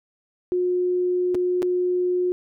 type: tone with dropouts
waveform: sine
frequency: 360.3 Hz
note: F#4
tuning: 46 cents flat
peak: -19 dBFS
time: 0.52-2.32 s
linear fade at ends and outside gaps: 0 ms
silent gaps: 1.346-1.351 / 1.621-1.628 s
effects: none